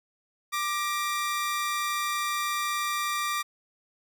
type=tone pair together; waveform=sawtooth; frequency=1183.5 / 1900 Hz; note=D6 / A#6; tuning=+13 / +33 cents; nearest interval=minor sixth; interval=820 cents; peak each=-24 / -31 dBFS; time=0.52-3.43 s; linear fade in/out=20 ms; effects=none